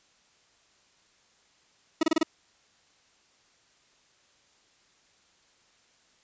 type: tone bursts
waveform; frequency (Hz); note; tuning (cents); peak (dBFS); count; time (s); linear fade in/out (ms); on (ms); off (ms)
40% pulse; 320; D#4; +49; -19; 5; 2.01-2.232; 5; 22; 28
effects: white hiss -64 dBFS RMS until 6.23 s + resampled to 16000 Hz